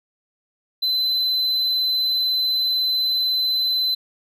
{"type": "tone", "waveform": "triangle", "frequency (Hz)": 4041, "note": "B7", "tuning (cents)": 39, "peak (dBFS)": -17, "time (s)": [0.82, 3.95], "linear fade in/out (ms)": 10, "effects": []}